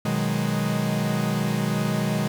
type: chord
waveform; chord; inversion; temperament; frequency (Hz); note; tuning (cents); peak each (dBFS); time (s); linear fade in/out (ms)
45% pulse; G# minor seventh; first; equal; 123.47 / 155.56 / 185 / 207.7; B2 / D#3 / F#3 / G#3; 0 / 0 / 0 / 0; -29 / -27 / -30 / -26; 0.05-2.28; 5
effects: 9-bit